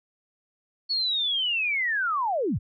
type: linear sweep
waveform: sine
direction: down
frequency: 4435 to 55.5 Hz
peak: -23 dBFS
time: 0.89-2.59 s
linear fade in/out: 20 ms
effects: none